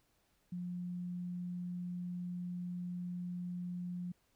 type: tone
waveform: sine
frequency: 177.6 Hz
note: F3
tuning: 29 cents sharp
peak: -38 dBFS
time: 0.52-4.12 s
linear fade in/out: 5 ms
effects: pink hiss -75 dBFS RMS until 4.35 s